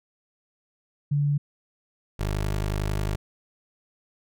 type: tone pair in turn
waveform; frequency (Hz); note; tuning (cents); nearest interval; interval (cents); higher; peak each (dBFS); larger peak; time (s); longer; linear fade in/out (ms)
sine / 20% pulse; 144.5 / 51.09; D3 / G#1; -28 / -28; octave + tritone; 1800; first; -20; neither; 1.11-1.38 / 2.19-3.16; second; 10
effects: none